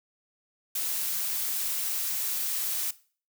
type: noise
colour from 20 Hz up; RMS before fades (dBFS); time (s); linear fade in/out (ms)
blue; -30; 0.75-2.91; 5
effects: noise-tail reverb RT60 0.4 s tail -18 dB re dry